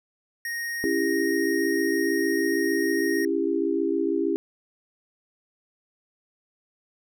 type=tone; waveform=square; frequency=1864.7 Hz; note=A#6; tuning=in tune; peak=-29 dBFS; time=0.45-3.25 s; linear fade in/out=2 ms
type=chord; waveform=sine; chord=C# diminished; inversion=none; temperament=just; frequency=277.2 / 332.6 / 399.1 Hz; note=C#4 / E4 / G4; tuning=0 / +16 / +31 cents; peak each=-28 / -25 / -26 dBFS; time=0.84-4.36 s; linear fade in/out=0 ms
effects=none